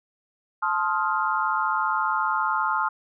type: chord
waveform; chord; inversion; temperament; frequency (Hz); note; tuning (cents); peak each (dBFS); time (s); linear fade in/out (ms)
sine; F dominant seventh; first; just; 873.1 / 1047.7 / 1257.2 / 1396.9; A5 / C6 / Eb6 / F6; -14 / +2 / +18 / 0; -27; 0.62-2.89; 10
effects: none